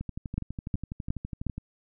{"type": "two click trains", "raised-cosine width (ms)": 5, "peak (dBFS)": [-15, -22], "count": [4, 20], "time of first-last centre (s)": [[0.38, 1.467], [0.01, 1.58]], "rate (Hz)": [2.76, 12.1], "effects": []}